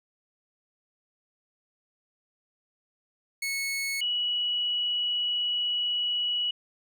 sawtooth / sine tone pair in turn, 2200 / 2931 Hz, C#7 / F#7, -14 / -17 cents, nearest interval perfect fourth, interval 497 cents, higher second, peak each -25 dBFS, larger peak neither, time 3.42-4.01 / 4.01-6.51 s, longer second, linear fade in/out 5 ms, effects none

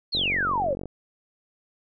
sine exponential sweep, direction down, 4488 to 498.5 Hz, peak -22 dBFS, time 0.12-0.75 s, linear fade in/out 20 ms
click train, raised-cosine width 2 ms, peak -21 dBFS, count 34, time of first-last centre 0.15-0.857 s, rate 46.7 Hz
effects none

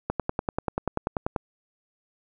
click train, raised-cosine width 1 ms, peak -11 dBFS, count 14, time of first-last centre 0.1-1.362 s, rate 10.3 Hz, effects none

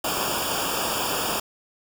pink noise with comb filter, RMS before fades -26 dBFS, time 0.04-1.4 s, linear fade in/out 5 ms, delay 0.49 ms, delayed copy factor -0.95, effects none

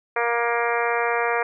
harmonic tone, 235.6 Hz, A#3, 19 cents sharp, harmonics 2 / 3 / 4 / 5 / 6 / 7 / 8 / 9 / 10, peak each -25 / -27 / -28 / -29 / -30 / -30 / -31 / -32 / -32 dBFS, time 0.16-1.43 s, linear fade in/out 5 ms, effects none

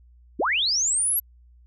sine linear sweep, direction up, 185 to 11830 Hz, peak -20 dBFS, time 0.39-1.2 s, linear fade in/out 10 ms, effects added 60 Hz sine -50 dBFS peak until 1.66 s

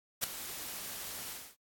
white noise with ADSR envelope, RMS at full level -28 dBFS, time 0.21-1.56 s, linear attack 29 ms, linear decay 4 ms, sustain -14 dB, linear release 270 ms, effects AAC 64 kbps

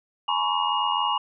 sine tone cluster, 843 / 952 / 1036 / 1123 / 2857 Hz, G#5 / A#5 / C6 / C#6 / F7, +26 / +36 / -17 / +22 / +39 cents, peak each -28 dBFS, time 0.28-1.18 s, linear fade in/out 5 ms, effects none

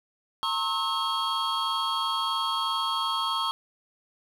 triangle tone cluster, 916 / 1078 / 1296 / 3257 / 4426 Hz, A#5 / C#6 / E6 / G#7 / C#8, -31 / -49 / -30 / -34 / -3 cents, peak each -31 / -28 / -30 / -29 / -37 dBFS, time 0.43-3.51 s, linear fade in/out 0 ms, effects none

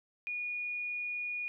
sine tone, 2448 Hz, D#7, 29 cents flat, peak -34 dBFS, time 0.27-1.48 s, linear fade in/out 0 ms, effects none

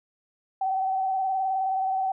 sine tone with vibrato, 764 Hz, G5, 45 cents flat, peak -23 dBFS, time 0.61-2.12 s, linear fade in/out 5 ms, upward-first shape square, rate 19 Hz, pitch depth 25 cents each way, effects none

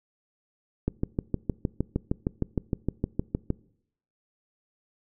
click train, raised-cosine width 3 ms, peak -12 dBFS, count 18, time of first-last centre 0.88-3.503 s, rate 6.48 Hz, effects noise-tail reverb RT60 0.7 s tail -23 dB re dry

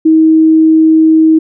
sine tone, 318.1 Hz, D#4, 38 cents sharp, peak -3 dBFS, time 0.05-1.39 s, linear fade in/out 10 ms, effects none

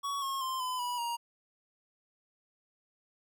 square tone with pitch steps, 1122 / 1083.8 / 1046.9 / 1011.2 / 976.8 / 943.5 Hz, C#6 / C#6 / C6 / B5 / B5 / A#5, +21 / -39 / +1 / +41 / -19 / +21 cents, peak -33 dBFS, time 0.03-1.17 s, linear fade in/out 20 ms, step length 190 ms, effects none

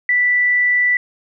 sine tone, 1972 Hz, B6, 3 cents flat, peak -12 dBFS, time 0.09-0.97 s, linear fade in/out 2 ms, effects none

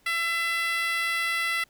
10% pulse tone with high-pass filter, 671 Hz, E5, 31 cents sharp, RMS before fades -27 dBFS, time 0.06-1.64 s, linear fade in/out 5 ms, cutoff 1700 Hz, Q 5.8, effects pink hiss -63 dBFS RMS until 1.69 s

